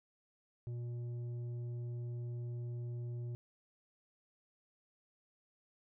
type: tone with tanh clipping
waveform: sine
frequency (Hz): 120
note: B2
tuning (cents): -49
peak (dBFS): -40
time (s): 0.67-3.35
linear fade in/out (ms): 0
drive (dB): 7
effects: none